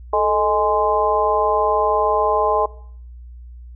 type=harmonic tone with a mistuned harmonic; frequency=207.7 Hz; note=G#3; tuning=in tune; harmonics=2 / 3 / 4 / 5; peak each=-20 / -20 / -20 / -20 dBFS; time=0.13-2.66 s; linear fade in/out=5 ms; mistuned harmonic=2; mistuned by=+87 cents; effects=noise-tail reverb RT60 0.6 s tail -21 dB re dry + added 60 Hz sine -35 dBFS peak until 3.75 s